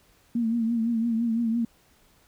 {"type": "tone with vibrato", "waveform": "sine", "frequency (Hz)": 230, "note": "A#3", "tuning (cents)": -23, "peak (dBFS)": -22, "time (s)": [0.35, 1.65], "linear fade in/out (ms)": 5, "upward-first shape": "triangle", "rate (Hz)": 5.9, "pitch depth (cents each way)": 71, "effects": ["pink hiss -61 dBFS RMS until 2.27 s"]}